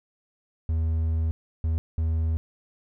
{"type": "tone bursts at uneven times", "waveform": "triangle", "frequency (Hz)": 80.6, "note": "E2", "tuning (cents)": -38, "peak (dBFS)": -20, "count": 3, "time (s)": [[0.69, 1.31], [1.64, 1.78], [1.98, 2.37]], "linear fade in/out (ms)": 0, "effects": []}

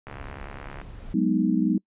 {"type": "noise", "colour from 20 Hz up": "brown", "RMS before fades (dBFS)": -40, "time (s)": [0.07, 1.14], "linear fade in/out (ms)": 5}
{"type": "click train", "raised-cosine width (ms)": 0.5, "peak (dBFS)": -24, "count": 53, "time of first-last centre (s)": [0.07, 0.815], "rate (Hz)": 69.8}
{"type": "chord", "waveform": "sine", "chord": "G# minor seventh", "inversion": "third", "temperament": "equal", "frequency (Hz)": [185, 207.7, 246.9, 311.1], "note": ["F#3", "G#3", "B3", "D#4"], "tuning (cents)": [0, 0, 0, 0], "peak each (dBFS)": -25, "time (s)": [1.14, 1.78], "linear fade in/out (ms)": 5}
{"effects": ["noise-tail reverb RT60 0.1 s tail -26 dB re dry", "resampled to 8000 Hz"]}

